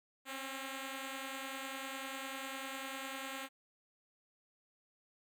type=beating tone pair; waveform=5% pulse; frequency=266.4 / 276.4 Hz; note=C4 / C#4; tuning=+31 / -5 cents; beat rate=10 Hz; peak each=-31 / -36 dBFS; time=0.25-3.49 s; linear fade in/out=50 ms; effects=none